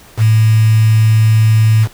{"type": "tone with quantisation", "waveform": "sine", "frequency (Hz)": 110, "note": "A2", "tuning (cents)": 0, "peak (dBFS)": -6, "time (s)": [0.17, 1.88], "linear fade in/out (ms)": 50, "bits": 4, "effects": ["pink hiss -41 dBFS RMS until 1.93 s"]}